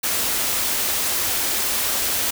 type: band-stop noise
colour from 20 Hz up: white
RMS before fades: -22 dBFS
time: 0.03-2.31 s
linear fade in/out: 10 ms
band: 120 to 190 Hz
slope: 96 dB/octave
effects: none